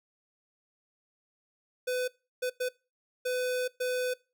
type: tone bursts at uneven times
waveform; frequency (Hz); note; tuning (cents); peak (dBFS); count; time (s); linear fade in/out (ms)
square; 502; B4; +28; -29; 5; 1.87-2.08 / 2.42-2.5 / 2.6-2.69 / 3.25-3.68 / 3.8-4.14; 10
effects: noise-tail reverb RT60 0.3 s tail -23 dB re dry